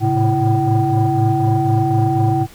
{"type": "tone cluster", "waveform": "sine", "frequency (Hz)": [108.8, 112.8, 136.4, 332, 763], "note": ["A2", "A2", "C#3", "E4", "G5"], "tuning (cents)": [-19, 44, -28, 12, -47], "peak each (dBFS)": -18, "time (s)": [0, 2.47], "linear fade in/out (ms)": 50, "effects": ["tanh soft clip ceiling -6 dBFS", "pink hiss -43 dBFS RMS until 2.54 s"]}